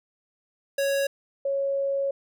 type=tone pair in turn; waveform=square / sine; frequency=554.4 / 552.2 Hz; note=C#5 / C#5; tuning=0 / -7 cents; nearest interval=unison; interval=7 cents; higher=first; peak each=-23 dBFS; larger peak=neither; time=0.78-1.07 / 1.45-2.11 s; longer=second; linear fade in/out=5 ms; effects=none